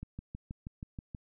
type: click train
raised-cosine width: 5 ms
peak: -28 dBFS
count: 8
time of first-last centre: 0.03-1.148 s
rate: 6.26 Hz
effects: none